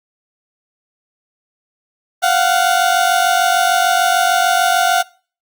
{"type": "tone pair together", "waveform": "30% pulse", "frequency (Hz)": [698.5, 745.2], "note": ["F5", "F#5"], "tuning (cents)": [0, 12], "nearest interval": "minor second", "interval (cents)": 112, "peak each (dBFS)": [-12, -12], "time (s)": [2.22, 5.03], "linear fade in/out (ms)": 20, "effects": ["noise-tail reverb RT60 0.4 s tail -23 dB re dry", "Opus 48 kbps"]}